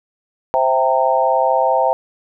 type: chord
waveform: sine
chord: C dominant seventh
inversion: none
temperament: equal with one note detuned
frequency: 523.3 / 659.3 / 784 / 917.9 Hz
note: C5 / E5 / G5 / Bb5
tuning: 0 / 0 / 0 / -27 cents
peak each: -18 dBFS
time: 0.54-1.93 s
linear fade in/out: 0 ms
effects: none